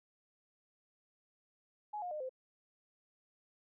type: tone with pitch steps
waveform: sine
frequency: 840 / 714.6 / 607.9 / 517.1 Hz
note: G#5 / F5 / D#5 / C5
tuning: +19 / +40 / -40 / -20 cents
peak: -38 dBFS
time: 1.93-2.294 s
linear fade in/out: 10 ms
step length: 91 ms
effects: none